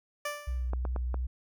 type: tone with exponential decay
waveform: 15% pulse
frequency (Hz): 587.3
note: D5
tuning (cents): 0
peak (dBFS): -24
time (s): 0.25-0.71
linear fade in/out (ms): 5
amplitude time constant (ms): 100
type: tone with vibrato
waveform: sine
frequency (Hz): 62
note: B1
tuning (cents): +7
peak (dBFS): -29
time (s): 0.47-1.27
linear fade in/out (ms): 10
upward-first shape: triangle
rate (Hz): 3.1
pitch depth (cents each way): 20
type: clicks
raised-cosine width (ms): 1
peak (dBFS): -22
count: 4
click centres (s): 0.734 / 0.852 / 0.962 / 1.143
effects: none